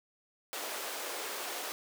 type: high-pass noise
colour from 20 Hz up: pink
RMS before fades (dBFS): -39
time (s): 0.53-1.72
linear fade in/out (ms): 0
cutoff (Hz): 390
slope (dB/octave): 24
effects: none